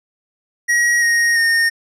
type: tone with pitch steps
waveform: square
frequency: 1902 / 1869.3 / 1837.2 Hz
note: A#6 / A#6 / A#6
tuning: +34 / +4 / -26 cents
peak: -13 dBFS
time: 0.68-1.7 s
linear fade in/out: 20 ms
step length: 340 ms
effects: low-pass 10000 Hz 12 dB/octave